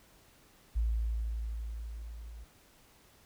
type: tone with level ramp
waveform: sine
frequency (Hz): 56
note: A1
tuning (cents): +31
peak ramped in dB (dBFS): -26 to -44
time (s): 0.75-2.45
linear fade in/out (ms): 20
effects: pink hiss -62 dBFS RMS until 3.25 s